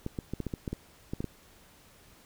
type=clicks; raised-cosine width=3 ms; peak=-20 dBFS; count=11; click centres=0.064 / 0.188 / 0.336 / 0.403 / 0.467 / 0.538 / 0.678 / 0.73 / 1.135 / 1.205 / 1.243 s; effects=pink hiss -58 dBFS RMS until 2.25 s